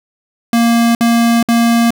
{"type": "tone bursts", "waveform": "square", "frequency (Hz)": 233.1, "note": "A#3", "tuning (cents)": 0, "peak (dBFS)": -9, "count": 3, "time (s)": [0.53, 1.906], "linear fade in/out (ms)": 2, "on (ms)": 420, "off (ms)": 58, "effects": []}